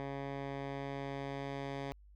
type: tone with low-pass filter sweep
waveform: 10% pulse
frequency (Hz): 138.59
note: C#3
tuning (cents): 0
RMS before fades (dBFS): -41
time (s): 0-1.92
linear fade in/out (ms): 0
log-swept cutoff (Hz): 2200 to 3900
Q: 0.72
effects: added 50 Hz sine -56 dBFS peak until 2.15 s